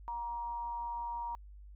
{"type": "tone with amplitude modulation", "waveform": "sine", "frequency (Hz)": 944, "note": "A#5", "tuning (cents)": 22, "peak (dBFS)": -34, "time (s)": [0.08, 1.35], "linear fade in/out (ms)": 0, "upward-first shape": "sine", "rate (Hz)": 217, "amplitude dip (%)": 40, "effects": ["added 50 Hz sine -49 dBFS peak until 1.75 s"]}